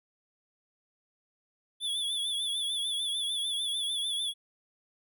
square tone with vibrato, 3436 Hz, A7, 42 cents flat, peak -30 dBFS, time 1.8-4.34 s, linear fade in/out 50 ms, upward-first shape triangle, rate 6.7 Hz, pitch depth 76 cents each way, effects none

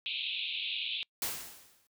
white band-pass noise, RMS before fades -36 dBFS, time 0.06-1.03 s, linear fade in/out 0 ms, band 2400 to 3900 Hz, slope 96 dB/octave
white noise with exponential decay, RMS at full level -32 dBFS, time 1.22-1.87 s, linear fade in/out 2 ms, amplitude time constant 140 ms
effects noise-tail reverb RT60 0.1 s tail -26 dB re dry

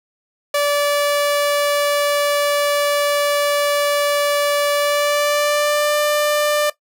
sawtooth tone with pitch glide, 579 to 593.6 Hz, D5 to D5, -25 to +18 cents, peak -11 dBFS, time 0.54-6.7 s, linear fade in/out 5 ms, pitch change +43 cents, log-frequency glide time 4.73-5.97 s, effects noise-tail reverb RT60 0.1 s tail -17 dB re dry

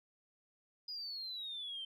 sine exponential sweep, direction down, 4976 to 3095 Hz, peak -40 dBFS, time 0.88-1.85 s, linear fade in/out 5 ms, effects tanh soft clip ceiling -36 dBFS

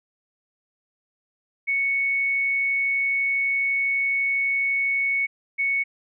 sine tone pair in turn, 2217 / 2217 Hz, C#7 / C#7, 0 / 0 cents, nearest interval unison, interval 0 cents, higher neither, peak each -20 dBFS, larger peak neither, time 1.67-5.27 / 5.58-5.84 s, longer first, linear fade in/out 20 ms, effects none

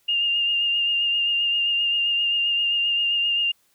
sine tone with vibrato, 2815 Hz, F7, 13 cents sharp, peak -19 dBFS, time 0.08-3.52 s, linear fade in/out 10 ms, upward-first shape sine, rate 7.6 Hz, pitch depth 21 cents each way, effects white hiss -64 dBFS RMS until 3.74 s

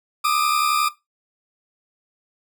40% pulse tone pair together, 1195 / 1266.1 Hz, D6 / D#6, +30 / +30 cents, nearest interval minor second, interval 100 cents, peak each -18 / -22 dBFS, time 0.24-0.89 s, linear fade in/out 10 ms, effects noise-tail reverb RT60 0.2 s tail -17 dB re dry

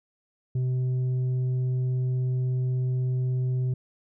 sine tone with tanh clipping, 127.4 Hz, C3, 46 cents flat, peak -24 dBFS, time 0.55-3.74 s, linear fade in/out 5 ms, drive 4 dB, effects none

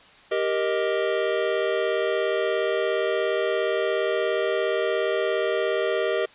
square chord, Eb major, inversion first, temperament equal with one note detuned, 392 / 469.1 / 622.3 Hz, G4 / Bb4 / Eb5, 0 / +11 / 0 cents, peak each -27 dBFS, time 0.31-6.26 s, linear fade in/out 10 ms, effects white hiss -51 dBFS RMS until 6.34 s + resampled to 8000 Hz

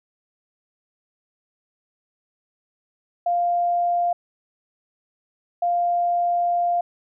sine tone pair in turn, 698.5 / 698.5 Hz, F5 / F5, 0 / 0 cents, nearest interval unison, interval 0 cents, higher neither, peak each -18 dBFS, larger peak neither, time 3.26-4.13 / 5.62-6.81 s, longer second, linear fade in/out 5 ms, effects none

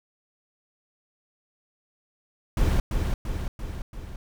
brown noise with echo, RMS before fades -21 dBFS, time 2.57-2.8 s, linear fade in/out 2 ms, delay 340 ms, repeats 4, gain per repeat -4 dB, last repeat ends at 4.16 s, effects none

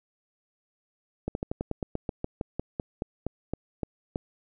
slowing click train, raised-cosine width 2 ms, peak -16 dBFS, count 18, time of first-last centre 1.28-4.159 s, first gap 71 ms, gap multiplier 1.1, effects none

